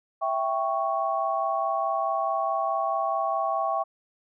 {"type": "chord", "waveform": "sine", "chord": "C# diminished", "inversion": "first", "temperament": "equal", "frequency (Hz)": [659.3, 784, 1108.7], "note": ["E5", "G5", "C#6"], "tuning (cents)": [0, 0, 0], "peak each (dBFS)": -28, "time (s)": [0.21, 3.84], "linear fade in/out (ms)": 20, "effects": []}